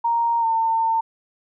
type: tone with pitch glide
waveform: sine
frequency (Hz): 932.3 to 903.1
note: A#5 to A5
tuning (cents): 0 to +45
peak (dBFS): -17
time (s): 0.04-1.01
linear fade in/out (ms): 10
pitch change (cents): -55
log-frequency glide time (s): 0.4-0.46
effects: none